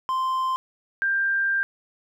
triangle / sine tone pair in turn, 1042 / 1587.6 Hz, C6 / G6, -7 / +22 cents, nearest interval perfect fifth, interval 729 cents, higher second, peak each -20 dBFS, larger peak neither, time 0.09-0.56 / 1.02-1.63 s, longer second, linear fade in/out 0 ms, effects none

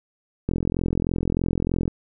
click train, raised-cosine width 3 ms, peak -10 dBFS, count 61, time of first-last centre 0.49-1.879 s, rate 43.2 Hz, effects none

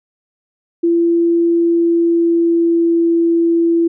sine tone with pitch glide, 338.7 to 335.6 Hz, E4 to E4, +47 to +31 cents, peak -10 dBFS, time 0.83-3.88 s, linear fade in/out 10 ms, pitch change -16 cents, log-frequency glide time 1.47-3.06 s, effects none

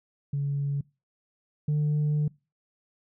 sine tone pair in turn, 141.5 / 149.55 Hz, C#3 / D3, +36 / +32 cents, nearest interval minor second, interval 96 cents, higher second, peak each -24 / -20 dBFS, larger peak second, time 0.33-0.81 / 1.68-2.28 s, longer second, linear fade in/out 5 ms, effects noise-tail reverb RT60 0.3 s tail -25 dB re dry + tanh soft clip ceiling -21 dBFS

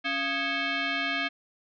sine tone with frequency modulation, 277.2 Hz, C#4, in tune, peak -26 dBFS, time 0.04-1.29 s, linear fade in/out 20 ms, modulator 965 Hz, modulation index 3.1, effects none

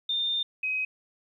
sine tone pair in turn, 3615 / 2528 Hz, A7 / D#7, +46 / +27 cents, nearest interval tritone, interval 619 cents, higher first, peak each -25 / -26 dBFS, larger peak first, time 0.09-0.43 / 0.63-0.85 s, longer first, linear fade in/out 5 ms, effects 11-bit

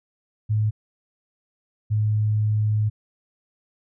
sine tone pair in turn, 107.3 / 106.82 Hz, A2 / G#2, -43 / +49 cents, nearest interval unison, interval 8 cents, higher first, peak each -18 dBFS, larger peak neither, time 0.49-0.71 / 1.9-2.9 s, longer second, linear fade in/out 20 ms, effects none

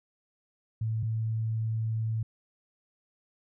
sine tone pair in turn, 111 / 111.42 Hz, A2 / A2, +16 / +22 cents, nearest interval unison, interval 6 cents, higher second, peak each -27 dBFS, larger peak neither, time 0.81-1.03 / 1.03-2.23 s, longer second, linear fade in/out 5 ms, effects none

